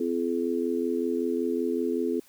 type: harmonic tone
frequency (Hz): 85.3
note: F2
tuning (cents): -40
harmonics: 3 / 4 / 5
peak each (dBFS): -29 / -29 / -29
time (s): 0-2.2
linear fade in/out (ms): 5
effects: white hiss -58 dBFS RMS until 2.28 s